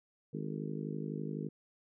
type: harmonic tone with a mistuned harmonic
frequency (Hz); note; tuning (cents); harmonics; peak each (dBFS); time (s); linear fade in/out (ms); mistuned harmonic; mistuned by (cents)
51.91; G#1; 0; 3 / 4 / 5 / 6 / 7 / 8 / 9; -40 / -42 / -44 / -46 / -47 / -48 / -49; 0.33-1.49; 10; 9; -46
effects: none